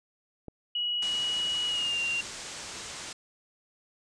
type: click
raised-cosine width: 2 ms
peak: -27 dBFS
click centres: 0.483 s
type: tone with pitch glide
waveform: sine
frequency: 2915 to 2774 Hz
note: F#7 to F7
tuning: -26 to -12 cents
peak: -27 dBFS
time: 0.75-2.21 s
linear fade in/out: 5 ms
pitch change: -86 cents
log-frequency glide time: 1.68-2.01 s
type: low-pass noise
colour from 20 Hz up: white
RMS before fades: -41 dBFS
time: 1.02-3.13 s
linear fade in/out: 5 ms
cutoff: 8400 Hz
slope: 48 dB/octave
effects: none